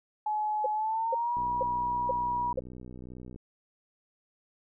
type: tone with pitch glide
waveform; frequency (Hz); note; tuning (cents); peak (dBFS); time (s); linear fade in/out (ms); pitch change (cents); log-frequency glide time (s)
sine; 850 to 965.2; G#5 to B5; +40 to -40; -27; 0.26-2.53; 5; +220; 0.73-1.35
type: tone bursts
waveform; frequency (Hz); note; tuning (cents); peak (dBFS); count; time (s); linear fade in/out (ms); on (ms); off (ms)
sine; 522; C5; -4; -26; 5; 0.64-2.595; 5; 23; 460
type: click train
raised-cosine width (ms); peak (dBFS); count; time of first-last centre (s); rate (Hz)
3; -32; 125; 1.37-3.36; 62.3
effects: none